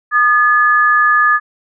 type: tone pair together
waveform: sine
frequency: 1222 / 1711.3 Hz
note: D#6 / A6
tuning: -32 / -49 cents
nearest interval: tritone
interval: 583 cents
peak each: -11 dBFS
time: 0.11-1.4 s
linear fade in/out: 50 ms
effects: none